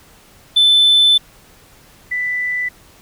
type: tone pair in turn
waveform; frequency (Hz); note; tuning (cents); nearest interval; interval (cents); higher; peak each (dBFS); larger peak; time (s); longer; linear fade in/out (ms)
sine; 3520 / 1985.8; A7 / B6; 0 / +9; minor seventh; 991; first; -6 / -17; first; 0.56-1.18 / 2.11-2.69; first; 10
effects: tanh soft clip ceiling -6 dBFS + pink hiss -47 dBFS RMS until 3.01 s